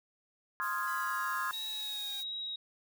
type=chord; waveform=sine; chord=F minor seventh; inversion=second; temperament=equal; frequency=1046.5 / 1244.5 / 1396.9 / 1661.2 Hz; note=C6 / Eb6 / F6 / Ab6; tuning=0 / 0 / 0 / 0 cents; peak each=-36 / -38 / -39 / -37 dBFS; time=0.6-1.51 s; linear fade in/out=0 ms
type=noise; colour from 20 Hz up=blue; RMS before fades=-48 dBFS; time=0.61-2.24 s; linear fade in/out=20 ms
type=linear sweep; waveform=5% pulse; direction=down; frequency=1000 to 800 Hz; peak=-38 dBFS; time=0.87-2.21 s; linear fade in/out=5 ms
type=tone with vibrato; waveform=sine; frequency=3800 Hz; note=A#7; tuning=33 cents sharp; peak=-36 dBFS; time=1.53-2.56 s; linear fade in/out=5 ms; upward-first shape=sine; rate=1.5 Hz; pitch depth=15 cents each way
effects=none